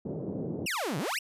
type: band-pass noise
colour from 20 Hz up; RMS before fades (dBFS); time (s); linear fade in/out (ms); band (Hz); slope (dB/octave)
pink; -35; 0.05-0.66; 5; 130 to 490; 24
type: exponential two-way sweep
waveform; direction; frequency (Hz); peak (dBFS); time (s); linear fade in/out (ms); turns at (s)
sawtooth; down then up; 3000 to 130.9 to 3000; -26; 0.66-1.19; 5; 0.98
effects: resampled to 32000 Hz